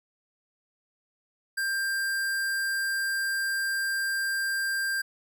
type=tone; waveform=square; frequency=1588 Hz; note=G6; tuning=22 cents sharp; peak=-27 dBFS; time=1.57-5.02 s; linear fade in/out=10 ms; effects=none